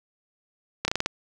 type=slowing click train; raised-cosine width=0.2 ms; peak=-7 dBFS; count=6; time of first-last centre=0.85-1.06 s; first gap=30 ms; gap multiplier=1.17; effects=none